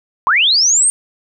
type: linear sweep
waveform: sine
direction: up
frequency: 934 to 8870 Hz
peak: -9 dBFS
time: 0.27-0.9 s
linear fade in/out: 0 ms
effects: none